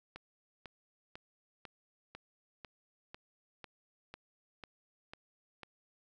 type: click train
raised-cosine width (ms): 0.3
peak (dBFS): -30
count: 12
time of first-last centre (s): 0.16-5.633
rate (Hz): 2.01
effects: none